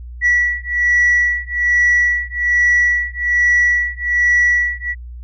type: beating tone pair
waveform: sine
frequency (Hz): 1945 / 1946.2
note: B6 / B6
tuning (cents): -27 / -26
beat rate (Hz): 1.2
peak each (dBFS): -14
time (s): 0.21-4.95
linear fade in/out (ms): 50
effects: tanh soft clip ceiling -7 dBFS + added 60 Hz sine -29 dBFS peak until 5.23 s